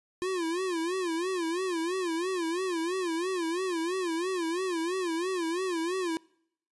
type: tone with vibrato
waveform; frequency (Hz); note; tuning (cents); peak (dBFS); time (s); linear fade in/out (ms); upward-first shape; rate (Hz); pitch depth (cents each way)
square; 350.7; F4; +7; -29; 0.22-6.17; 0; sine; 3; 140
effects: noise-tail reverb RT60 0.7 s tail -25 dB re dry + resampled to 24000 Hz